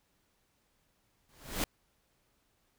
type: noise with exponential growth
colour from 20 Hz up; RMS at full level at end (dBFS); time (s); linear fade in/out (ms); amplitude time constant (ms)
pink; -29; 1.29-1.64; 1; 76
effects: pink hiss -74 dBFS RMS until 2.78 s